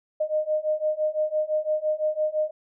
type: beating tone pair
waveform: sine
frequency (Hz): 612 / 617.9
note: D#5 / D#5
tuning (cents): -29 / -12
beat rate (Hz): 5.9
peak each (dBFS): -26 / -25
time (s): 0.2-2.51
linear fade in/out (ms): 10
effects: none